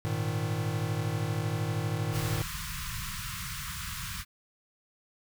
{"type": "chord", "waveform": "square", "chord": "Ab suspended second", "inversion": "none", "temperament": "equal", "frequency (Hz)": [103.83, 116.54, 155.56], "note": ["Ab2", "Bb2", "Eb3"], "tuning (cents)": [0, 0, 0], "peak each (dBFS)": -34, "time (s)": [0.05, 2.42], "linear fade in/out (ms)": 0}
{"type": "band-stop noise", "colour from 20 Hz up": "pink", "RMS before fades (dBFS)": -37, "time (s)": [2.11, 4.25], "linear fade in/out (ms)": 50, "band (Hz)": [190, 1000], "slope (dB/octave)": 96}
{"effects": []}